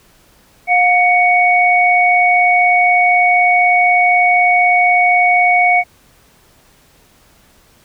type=tone pair together; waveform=sine; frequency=715 / 2232 Hz; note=F5 / C#7; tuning=+41 / +11 cents; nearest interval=octave + minor sixth; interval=1970 cents; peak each=-11 dBFS; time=0.67-5.84 s; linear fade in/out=50 ms; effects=pink hiss -50 dBFS RMS until 7.84 s